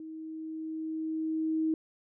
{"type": "tone with level ramp", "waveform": "sine", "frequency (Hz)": 317.4, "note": "D#4", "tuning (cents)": 35, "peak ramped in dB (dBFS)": [-40, -25], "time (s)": [0, 1.74], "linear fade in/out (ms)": 2, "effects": []}